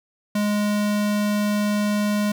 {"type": "tone", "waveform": "square", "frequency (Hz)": 207.7, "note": "G#3", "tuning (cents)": 0, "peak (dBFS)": -20, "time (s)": [0.35, 2.32], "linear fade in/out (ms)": 5, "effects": ["10-bit"]}